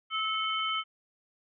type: tone cluster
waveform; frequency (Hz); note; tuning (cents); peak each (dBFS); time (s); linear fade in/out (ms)
sine; 1299 / 2187 / 3067; E6 / C#7 / G7; -26 / -24 / -38; -31 / -36 / -32; 0.1-0.84; 50
effects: none